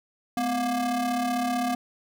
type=ring-modulated tone; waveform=square; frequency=233.1 Hz; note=A#3; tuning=in tune; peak=-22 dBFS; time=0.37-1.75 s; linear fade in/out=2 ms; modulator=484 Hz; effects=none